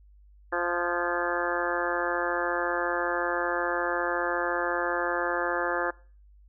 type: harmonic tone with a mistuned harmonic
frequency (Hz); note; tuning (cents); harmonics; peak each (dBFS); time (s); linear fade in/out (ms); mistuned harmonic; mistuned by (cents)
174.61; F3; 0; 2 / 3 / 4 / 5 / 6 / 7 / 8 / 9 / 10; -33 / -32 / -35 / -35 / -36 / -35 / -37 / -34 / -33; 0.52-5.91; 10; 10; -32
effects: noise-tail reverb RT60 0.4 s tail -22 dB re dry + added 50 Hz sine -52 dBFS peak until 6.48 s